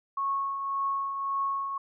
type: tone with tremolo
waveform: sine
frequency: 1100 Hz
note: C#6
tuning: 14 cents flat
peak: -25 dBFS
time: 0.17-1.78 s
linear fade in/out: 5 ms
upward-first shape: triangle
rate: 1.8 Hz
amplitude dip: 50%
effects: none